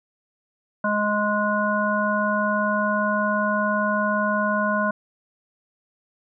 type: harmonic tone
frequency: 208.7 Hz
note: G#3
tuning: 9 cents sharp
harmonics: 1 / 3 / 5 / 7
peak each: -25 / -25 / -25 / -25 dBFS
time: 0.84-4.91 s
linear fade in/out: 5 ms
effects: none

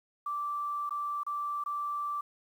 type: tone with dropouts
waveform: sine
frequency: 1169 Hz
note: D6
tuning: 8 cents flat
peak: -31 dBFS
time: 0.26-2.21 s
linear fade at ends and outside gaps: 5 ms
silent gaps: 0.894-0.907 / 1.234-1.265 / 1.639-1.66 s
effects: 10-bit

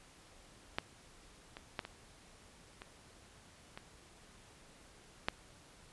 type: clicks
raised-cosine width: 0.3 ms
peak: -17 / -30 / -20 / -28 / -30 / -29 / -15 dBFS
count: 7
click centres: 0.785 / 1.569 / 1.792 / 1.851 / 2.819 / 3.775 / 5.285 s
effects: pink hiss -60 dBFS RMS until 5.92 s + resampled to 24000 Hz

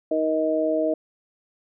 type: harmonic tone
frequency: 157.3 Hz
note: D#3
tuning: 19 cents sharp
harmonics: 2 / 3 / 4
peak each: -25 / -27 / -22 dBFS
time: 0.11-0.94 s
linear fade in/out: 5 ms
effects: none

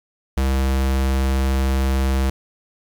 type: tone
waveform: square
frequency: 66.5 Hz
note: C2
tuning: 29 cents sharp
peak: -17 dBFS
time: 0.37-2.3 s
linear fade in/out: 5 ms
effects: 8-bit

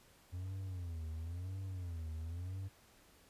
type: tone with vibrato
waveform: triangle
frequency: 87.31 Hz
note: F2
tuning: in tune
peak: -38 dBFS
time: 0.32-2.69 s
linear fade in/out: 20 ms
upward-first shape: sine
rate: 0.97 Hz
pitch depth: 170 cents each way
effects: pink hiss -65 dBFS RMS until 3.29 s + resampled to 32000 Hz

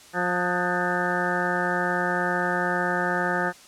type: harmonic tone with a mistuned harmonic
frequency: 177.8 Hz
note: F3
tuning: 31 cents sharp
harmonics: 1 / 2 / 3 / 4 / 5 / 7 / 8 / 9 / 10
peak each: -31 / -31 / -31 / -31 / -31 / -31 / -31 / -31 / -31 dBFS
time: 0.13-3.53 s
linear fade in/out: 50 ms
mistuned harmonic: 8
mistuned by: +74 cents
effects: white hiss -49 dBFS RMS until 3.67 s + low-pass 9000 Hz 12 dB/octave

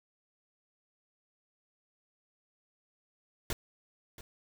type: noise with echo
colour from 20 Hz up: pink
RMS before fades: -33 dBFS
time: 3.5-3.53 s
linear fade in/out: 2 ms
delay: 680 ms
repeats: 1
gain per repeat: -15 dB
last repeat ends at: 4.21 s
effects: none

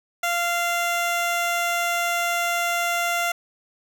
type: tone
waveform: 15% pulse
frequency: 692 Hz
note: F5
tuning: 16 cents flat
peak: -15 dBFS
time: 0.23-3.32 s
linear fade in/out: 5 ms
effects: none

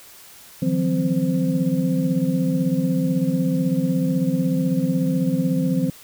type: tone cluster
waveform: sine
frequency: 152.2 / 170.2 / 186.3 / 260.2 / 517 Hz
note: D#3 / F3 / F#3 / C4 / C5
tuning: -38 / -44 / +12 / -9 / -21 cents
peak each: -27 / -22 / -25 / -22 / -30 dBFS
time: 0.62-5.9 s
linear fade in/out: 5 ms
effects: white hiss -45 dBFS RMS until 6.03 s

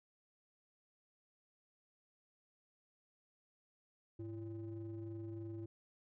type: ring-modulated tone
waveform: triangle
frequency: 115.8 Hz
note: A#2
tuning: 11 cents flat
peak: -38 dBFS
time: 4.19-5.66 s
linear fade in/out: 5 ms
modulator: 220 Hz
effects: none

